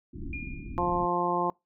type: low-pass noise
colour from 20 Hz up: pink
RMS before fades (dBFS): -38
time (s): 0.13-1.06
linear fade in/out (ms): 10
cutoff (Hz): 350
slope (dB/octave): 96
type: tone with exponential decay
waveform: sine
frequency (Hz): 2418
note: D7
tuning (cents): +50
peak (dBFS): -34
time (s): 0.33-1.07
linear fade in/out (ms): 2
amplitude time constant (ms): 160
type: harmonic tone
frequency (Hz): 175.8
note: F3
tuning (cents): +12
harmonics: 1 / 2 / 3 / 4 / 5 / 6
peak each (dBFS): -35 / -31 / -35 / -33 / -30 / -30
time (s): 0.78-1.5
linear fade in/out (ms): 0
effects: noise-tail reverb RT60 0.2 s tail -25 dB re dry